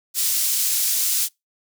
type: high-pass noise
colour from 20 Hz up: pink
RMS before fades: -21 dBFS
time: 0.14-1.29 s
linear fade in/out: 50 ms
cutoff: 6100 Hz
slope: 12 dB/octave
effects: noise-tail reverb RT60 0.2 s tail -26 dB re dry